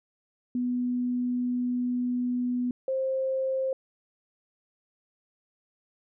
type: tone pair in turn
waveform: sine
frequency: 246.9 / 528.2 Hz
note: B3 / C5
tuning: 0 / +16 cents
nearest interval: octave + minor second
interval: 1316 cents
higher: second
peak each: -25 dBFS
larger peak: neither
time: 0.55-2.71 / 2.88-3.73 s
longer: first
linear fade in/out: 2 ms
effects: none